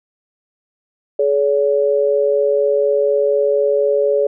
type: tone pair together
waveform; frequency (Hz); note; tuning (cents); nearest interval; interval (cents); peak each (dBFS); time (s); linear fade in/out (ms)
sine; 423.9 / 568; G#4 / C#5; +35 / +42; perfect fourth; 507; -15; 1.19-4.27; 5
effects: none